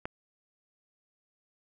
click, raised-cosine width 0.5 ms, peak -19 dBFS, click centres 0.055 s, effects none

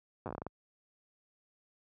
slowing click train, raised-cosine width 1 ms, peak -25 dBFS, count 10, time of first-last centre 0.26-0.466 s, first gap 8 ms, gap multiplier 1.25, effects high-pass 60 Hz 12 dB/octave

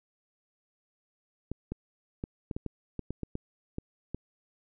clicks, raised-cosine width 3 ms, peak -21 dBFS, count 12, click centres 1.516 / 1.72 / 2.239 / 2.512 / 2.565 / 2.663 / 2.993 / 3.106 / 3.233 / 3.354 / 3.784 / 4.146 s, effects none

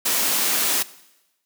white high-pass noise, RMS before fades -21 dBFS, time 0.05-0.83 s, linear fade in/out 10 ms, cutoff 170 Hz, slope 48 dB/octave, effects noise-tail reverb RT60 1.0 s tail -19 dB re dry

